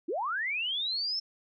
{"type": "linear sweep", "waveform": "sine", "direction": "up", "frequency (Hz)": [277.2, 5390], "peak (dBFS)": -29, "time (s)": [0.08, 1.2], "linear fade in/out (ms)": 10, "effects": []}